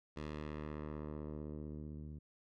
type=tone with low-pass filter sweep; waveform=10% pulse; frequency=75.7 Hz; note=D#2; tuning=47 cents flat; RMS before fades=-45 dBFS; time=0.16-2.19 s; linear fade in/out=10 ms; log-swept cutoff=4800 to 160 Hz; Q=0.76; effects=none